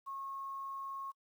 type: tone with quantisation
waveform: sine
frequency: 1089 Hz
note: C#6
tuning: 31 cents flat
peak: -40 dBFS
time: 0.06-1.12 s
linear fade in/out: 20 ms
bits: 11
effects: noise-tail reverb RT60 0.1 s tail -26 dB re dry